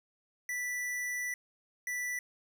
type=tone pair in turn; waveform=square; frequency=1972 / 1972 Hz; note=B6 / B6; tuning=-3 / -3 cents; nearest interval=unison; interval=0 cents; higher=neither; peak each=-34 / -34 dBFS; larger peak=neither; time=0.49-1.34 / 1.87-2.19 s; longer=first; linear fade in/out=2 ms; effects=none